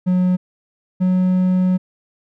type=tone pair in turn; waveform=triangle; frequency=182.1 / 183.9 Hz; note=F#3 / F#3; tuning=-27 / -10 cents; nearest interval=unison; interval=17 cents; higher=second; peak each=-11 / -11 dBFS; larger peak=neither; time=0.06-0.37 / 1-1.78 s; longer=second; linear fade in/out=20 ms; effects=none